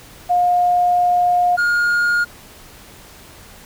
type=tone pair in turn; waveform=sine / triangle; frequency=712 / 1424 Hz; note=F5 / F6; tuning=+33 / +33 cents; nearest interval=octave; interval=1200 cents; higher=second; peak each=-12 dBFS; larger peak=neither; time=0.29-1.57 / 1.57-2.25 s; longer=first; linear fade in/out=20 ms; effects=pink hiss -42 dBFS RMS until 3.65 s